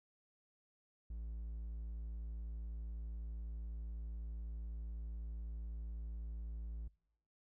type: tone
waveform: triangle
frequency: 56 Hz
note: A1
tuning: 31 cents sharp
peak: -40 dBFS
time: 1.1-6.88 s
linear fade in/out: 5 ms
effects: noise-tail reverb RT60 0.7 s tail -23 dB re dry